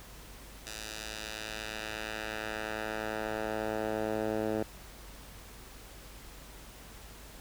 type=tone with band-pass filter sweep; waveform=10% pulse; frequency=108.5 Hz; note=A2; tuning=24 cents flat; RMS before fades=-36 dBFS; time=0.66-4.63 s; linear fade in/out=5 ms; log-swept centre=6000 to 430 Hz; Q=0.79; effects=added 50 Hz sine -51 dBFS peak until 7.4 s + pink hiss -51 dBFS RMS until 7.4 s